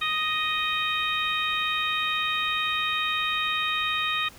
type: harmonic tone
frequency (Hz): 622.3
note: D#5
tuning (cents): 0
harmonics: 2 / 3 / 4 / 5 / 6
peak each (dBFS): -29 / -32 / -29 / -34 / -30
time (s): 0.01-4.29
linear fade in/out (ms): 10
effects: pink hiss -49 dBFS RMS until 4.38 s